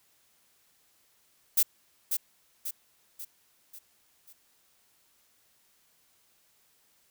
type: noise with echo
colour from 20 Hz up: violet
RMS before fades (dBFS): -22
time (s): 1.57-1.63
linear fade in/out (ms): 10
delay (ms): 540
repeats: 5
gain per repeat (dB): -6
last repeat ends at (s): 4.33
effects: white hiss -67 dBFS RMS until 7.1 s